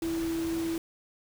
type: tone in noise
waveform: sine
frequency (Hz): 329.6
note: E4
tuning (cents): 0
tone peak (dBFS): -28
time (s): 0.02-0.78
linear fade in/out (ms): 2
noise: pink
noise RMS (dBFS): -41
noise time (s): 0.02-0.78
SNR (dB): +10
effects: none